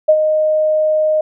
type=tone with ADSR envelope; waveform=sine; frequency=619 Hz; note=D#5; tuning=9 cents flat; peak=-4 dBFS; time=0.08-1.21 s; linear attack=13 ms; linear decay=61 ms; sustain=-7 dB; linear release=4 ms; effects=none